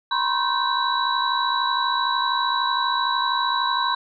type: tone cluster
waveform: sine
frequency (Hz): 957 / 1028 / 1081 / 1549 / 3924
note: A#5 / C6 / C#6 / G6 / B7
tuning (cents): +45 / -31 / -44 / -21 / -12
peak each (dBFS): -25 / -26 / -26 / -28 / -26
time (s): 0.11-3.95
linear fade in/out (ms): 5
effects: none